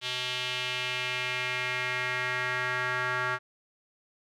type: tone with band-pass filter sweep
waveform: square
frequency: 125.9 Hz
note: B2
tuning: 34 cents sharp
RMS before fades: -31 dBFS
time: 0.01-3.39 s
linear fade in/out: 50 ms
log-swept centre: 3300 to 1500 Hz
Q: 2.7
effects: none